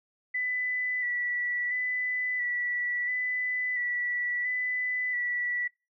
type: tone with vibrato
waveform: sine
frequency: 1975.5 Hz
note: B6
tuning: in tune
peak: -27 dBFS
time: 0.34-5.68 s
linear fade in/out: 10 ms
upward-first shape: square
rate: 0.73 Hz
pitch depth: 20 cents each way
effects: noise-tail reverb RT60 0.3 s tail -26 dB re dry